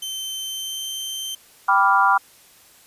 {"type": "tone with pitch glide", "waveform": "sawtooth", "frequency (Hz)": [3094, 3116], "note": ["G7", "G7"], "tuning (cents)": [-23, -11], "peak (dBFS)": -24, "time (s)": [0.02, 1.35], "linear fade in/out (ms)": 5, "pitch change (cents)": 12, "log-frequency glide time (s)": [0.41, 0.85]}
{"type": "chord", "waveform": "sine", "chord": "G dominant seventh", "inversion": "none", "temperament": "equal", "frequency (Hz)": [784, 987.8, 1174.7, 1396.9], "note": ["G5", "B5", "D6", "F6"], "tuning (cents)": [0, 0, 0, 0], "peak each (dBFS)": [-20, -18, -19, -19], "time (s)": [1.68, 2.18], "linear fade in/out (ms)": 10}
{"effects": ["white hiss -51 dBFS RMS until 2.86 s", "resampled to 32000 Hz"]}